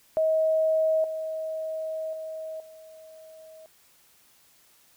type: tone with level steps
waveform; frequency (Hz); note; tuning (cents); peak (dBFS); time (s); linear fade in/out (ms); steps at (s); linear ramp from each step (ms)
sine; 635; D#5; +35; -20 / -29 / -33 / -45; 0.17-3.66; 0; 1.04 / 2.13 / 2.6; 2
effects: white hiss -60 dBFS RMS until 4.96 s